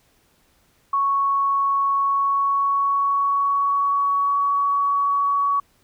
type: tone with pitch glide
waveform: sine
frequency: 1108.7 to 1126.8 Hz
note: C#6 to C#6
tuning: 0 to +28 cents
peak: -17 dBFS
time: 0.93-5.6 s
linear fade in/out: 5 ms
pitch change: +28 cents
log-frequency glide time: 1.97-4.4 s
effects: pink hiss -61 dBFS RMS until 5.83 s